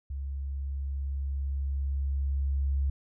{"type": "tone with level ramp", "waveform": "sine", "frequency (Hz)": 68.8, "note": "C#2", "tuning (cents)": -12, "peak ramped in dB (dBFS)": [-32, -24], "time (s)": [0.1, 2.9], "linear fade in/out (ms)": 5, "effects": []}